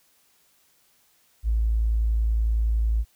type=tone with tanh clipping; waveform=triangle; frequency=55.4 Hz; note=A1; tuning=13 cents sharp; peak=-19 dBFS; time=1.43-3.05 s; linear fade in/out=50 ms; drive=3 dB; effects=white hiss -63 dBFS RMS until 3.15 s